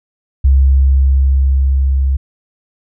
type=tone with level ramp; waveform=sine; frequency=67.3 Hz; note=C2; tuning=49 cents sharp; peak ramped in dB=-5 to -10 dBFS; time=0.44-2.17 s; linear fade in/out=10 ms; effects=none